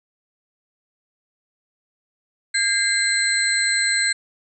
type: tone cluster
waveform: sine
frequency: 1619 / 2085 / 4130 / 7990 Hz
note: G#6 / C7 / C8 / B8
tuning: -45 / -7 / -23 / +19 cents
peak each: -23 dBFS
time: 2.54-4.13 s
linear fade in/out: 10 ms
effects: none